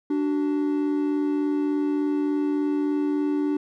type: tone pair together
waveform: triangle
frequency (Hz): 293.7 / 377.1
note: D4 / F#4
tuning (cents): 0 / +33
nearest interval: major third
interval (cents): 433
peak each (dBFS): -20 / -27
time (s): 0.1-3.57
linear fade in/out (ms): 5
effects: none

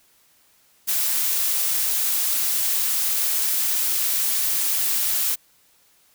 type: noise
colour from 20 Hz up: blue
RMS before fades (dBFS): -22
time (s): 0.87-5.36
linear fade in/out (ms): 20
effects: white hiss -59 dBFS RMS until 6.14 s

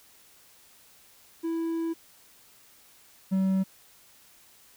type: tone pair in turn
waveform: triangle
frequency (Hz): 329.6 / 190.68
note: E4 / G3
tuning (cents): 0 / -48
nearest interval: major sixth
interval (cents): 948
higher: first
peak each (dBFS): -25 / -20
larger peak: second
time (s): 1.43-1.94 / 3.31-3.64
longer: first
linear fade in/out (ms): 20
effects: white hiss -57 dBFS RMS until 4.76 s

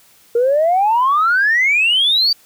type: exponential sweep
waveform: sine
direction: up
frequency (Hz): 460 to 4700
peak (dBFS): -10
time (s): 0.35-2.33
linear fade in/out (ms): 5
effects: tanh soft clip ceiling -7 dBFS + white hiss -50 dBFS RMS until 2.45 s

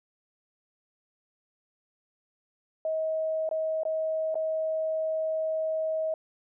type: tone with dropouts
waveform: sine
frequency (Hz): 635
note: D#5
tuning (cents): +35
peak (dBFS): -26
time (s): 2.85-6.14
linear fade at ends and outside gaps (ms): 2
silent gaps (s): 3.491-3.512 / 3.834-3.852 / 4.344-4.354
effects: none

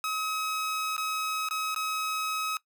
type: tone with dropouts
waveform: sawtooth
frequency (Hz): 1275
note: D#6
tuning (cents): +42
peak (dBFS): -25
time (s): 0.04-2.57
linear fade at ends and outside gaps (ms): 1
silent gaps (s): 0.966-0.979 / 1.487-1.509 / 1.746-1.761
effects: noise-tail reverb RT60 0.1 s tail -20 dB re dry

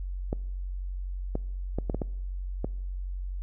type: clicks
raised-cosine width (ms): 2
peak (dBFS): -16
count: 7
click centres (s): 0.329 / 1.354 / 1.786 / 1.898 / 1.946 / 2.018 / 2.645
effects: noise-tail reverb RT60 1.0 s tail -24 dB re dry + added 46 Hz sine -31 dBFS peak until 3.42 s

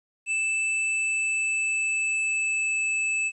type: tone with pitch glide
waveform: square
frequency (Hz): 2637 to 2620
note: E7 to E7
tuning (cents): 0 to -11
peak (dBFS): -24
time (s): 0.26-3.32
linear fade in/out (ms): 50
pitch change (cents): -11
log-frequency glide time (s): 0.71-2.83
effects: resampled to 24000 Hz + 11-bit

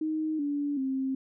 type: tone with pitch steps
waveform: sine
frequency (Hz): 312.4 / 288.1 / 265.7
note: D#4 / D4 / C4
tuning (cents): +7 / -33 / +27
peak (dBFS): -27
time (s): 0.01-1.15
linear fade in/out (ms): 5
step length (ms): 380
effects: none

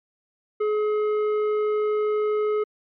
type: tone with tanh clipping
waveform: triangle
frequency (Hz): 423.8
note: G#4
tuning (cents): +35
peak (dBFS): -22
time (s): 0.6-2.64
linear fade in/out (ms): 10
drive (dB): 16
effects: low-pass 2000 Hz 12 dB/octave + MP3 96 kbps

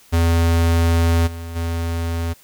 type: tone with level steps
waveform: square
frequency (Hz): 83.7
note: E2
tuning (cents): +27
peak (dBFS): -14 / -29 / -21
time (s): 0.12-2.34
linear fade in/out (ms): 20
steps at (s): 1.26 / 1.55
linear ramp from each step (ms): 20
effects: white hiss -50 dBFS RMS until 2.43 s

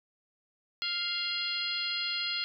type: harmonic tone with a mistuned harmonic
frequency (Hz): 698.5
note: F5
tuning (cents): 0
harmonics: 2 / 3 / 4 / 5 / 6 / 7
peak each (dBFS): -40 / -40 / -37 / -37 / -34 / -41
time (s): 0.82-2.44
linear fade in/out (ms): 0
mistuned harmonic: 5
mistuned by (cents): -87
effects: none

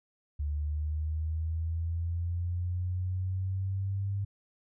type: linear sweep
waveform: sine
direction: up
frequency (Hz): 72.9 to 100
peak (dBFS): -29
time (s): 0.39-4.25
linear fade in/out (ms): 10
effects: none

